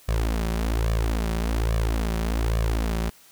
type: tone with flanger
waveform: sawtooth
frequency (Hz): 55.6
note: A1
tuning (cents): +19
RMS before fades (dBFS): -24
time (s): 0.08-3.1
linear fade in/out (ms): 10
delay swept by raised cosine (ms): 1.7 to 5.3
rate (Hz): 1.2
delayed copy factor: +0.9
effects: white hiss -53 dBFS RMS until 3.31 s